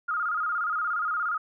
sine tone with vibrato, 1331 Hz, E6, 16 cents sharp, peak -25 dBFS, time 0.08-1.38 s, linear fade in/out 10 ms, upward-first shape square, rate 17 Hz, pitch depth 94 cents each way, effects none

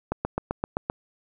click train, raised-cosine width 1 ms, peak -11 dBFS, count 7, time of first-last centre 0.12-0.899 s, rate 7.7 Hz, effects none

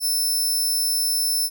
15% pulse tone, 5300 Hz, E8, 9 cents sharp, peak -14 dBFS, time 0-1.5 s, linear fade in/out 50 ms, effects none

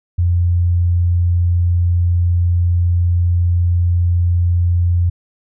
sine tone, 87.31 Hz, F2, in tune, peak -11 dBFS, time 0.18-5.1 s, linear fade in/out 10 ms, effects none

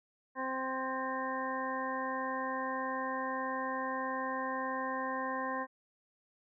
harmonic tone with a mistuned harmonic, 261.6 Hz, C4, in tune, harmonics 1 / 2 / 3 / 4 / 6 / 7, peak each -41 / -40 / -42 / -37 / -45 / -42 dBFS, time 0.35-5.67 s, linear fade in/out 50 ms, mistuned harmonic 6, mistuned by +16 cents, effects none

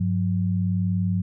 sine tone pair together, 99.79 / 180.4 Hz, G2 / F#3, +31 / -44 cents, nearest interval minor seventh, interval 1025 cents, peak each -23 dBFS, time 0-1.22 s, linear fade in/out 10 ms, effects none

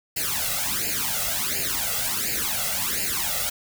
white noise with flanger, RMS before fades -26 dBFS, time 0.16-3.5 s, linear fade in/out 10 ms, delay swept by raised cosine 0.42 to 1.52 ms, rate 1.4 Hz, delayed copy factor +0.95, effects none

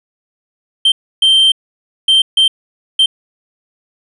triangle tone bursts at uneven times, 3136 Hz, G7, in tune, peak -5 dBFS, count 5, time 0.85-0.92 / 1.22-1.52 / 2.08-2.22 / 2.37-2.48 / 2.99-3.06 s, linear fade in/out 5 ms, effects resampled to 24000 Hz

